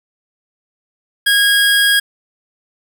25% pulse tone, 1640 Hz, G#6, 22 cents flat, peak -6 dBFS, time 1.26-2 s, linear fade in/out 10 ms, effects 8-bit

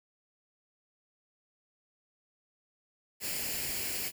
white noise with comb filter, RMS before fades -35 dBFS, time 3.2-4.12 s, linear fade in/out 50 ms, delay 0.41 ms, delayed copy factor +0.6, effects none

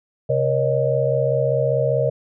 sine tone cluster, 132.5 / 474.4 / 550 / 615 Hz, C3 / A#4 / C#5 / D#5, +22 / +30 / -14 / -20 cents, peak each -22 dBFS, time 0.29-2.1 s, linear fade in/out 10 ms, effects none

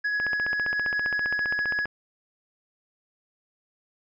triangle tone with tremolo, 1677 Hz, G#6, 16 cents sharp, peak -21 dBFS, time 0.04-1.86 s, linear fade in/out 10 ms, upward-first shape triangle, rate 11 Hz, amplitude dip 30%
click train, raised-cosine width 0.5 ms, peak -18 dBFS, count 26, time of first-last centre 0.2-1.856 s, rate 15.1 Hz
effects resampled to 16000 Hz

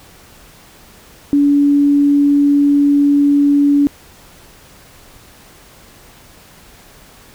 sine tone, 286 Hz, D4, 46 cents flat, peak -8 dBFS, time 1.33-3.87 s, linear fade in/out 0 ms, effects pink hiss -43 dBFS RMS until 7.34 s

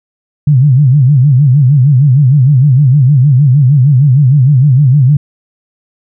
sine tone with vibrato, 136.2 Hz, C#3, 30 cents flat, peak -3 dBFS, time 0.47-5.17 s, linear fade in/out 5 ms, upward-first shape sine, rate 6.5 Hz, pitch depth 180 cents each way, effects none

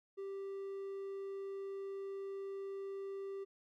triangle tone, 392 Hz, G4, in tune, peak -39 dBFS, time 0.17-3.45 s, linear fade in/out 20 ms, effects none

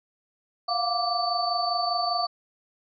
sine tone cluster, 693 / 718 / 1171 / 4527 Hz, F5 / F5 / D6 / C#8, -14 / +48 / -5 / +36 cents, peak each -29 dBFS, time 0.68-2.27 s, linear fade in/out 10 ms, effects none

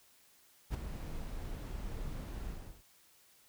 brown noise with ADSR envelope, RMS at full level -32 dBFS, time 0.7-2.83 s, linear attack 42 ms, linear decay 10 ms, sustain -9 dB, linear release 370 ms, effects white hiss -65 dBFS RMS until 3.48 s

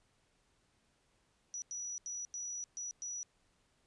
sine tone bursts at uneven times, 5870 Hz, F#8, 15 cents flat, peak -39 dBFS, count 6, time 1.54-1.62 / 1.71-1.98 / 2.06-2.25 / 2.34-2.64 / 2.77-2.91 / 3.02-3.23 s, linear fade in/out 0 ms, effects pink hiss -74 dBFS RMS until 3.86 s + resampled to 22050 Hz

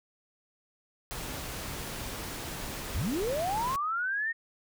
pink noise, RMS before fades -38 dBFS, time 1.11-3.76 s, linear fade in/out 0 ms
sine linear sweep, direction up, 35.35 to 1864.7 Hz, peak -28 dBFS, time 2.94-4.33 s, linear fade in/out 20 ms
effects none

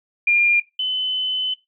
sine tone pair in turn, 2404 / 3029 Hz, D7 / F#7, +40 / +40 cents, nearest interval major third, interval 400 cents, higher second, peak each -13 / -19 dBFS, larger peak first, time 0.27-0.6 / 0.79-1.54 s, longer second, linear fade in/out 5 ms, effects noise-tail reverb RT60 0.2 s tail -17 dB re dry

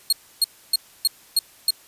sawtooth tone bursts, 4286 Hz, C8, 41 cents sharp, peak -12 dBFS, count 6, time 0.1-1.706 s, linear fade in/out 2 ms, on 26 ms, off 290 ms, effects white hiss -51 dBFS RMS until 1.87 s + resampled to 32000 Hz

